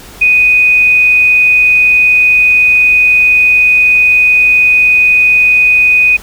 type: tone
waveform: sine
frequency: 2489 Hz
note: D#7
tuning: in tune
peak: -4 dBFS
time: 0.21-6.17 s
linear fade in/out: 10 ms
effects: added 48 Hz sine -36 dBFS peak until 6.22 s + pink hiss -33 dBFS RMS until 6.22 s